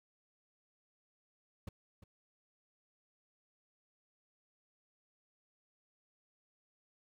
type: noise with echo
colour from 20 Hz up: brown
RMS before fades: -42 dBFS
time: 1.67-1.69 s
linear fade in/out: 5 ms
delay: 350 ms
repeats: 1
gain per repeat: -13 dB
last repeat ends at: 2.04 s
effects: none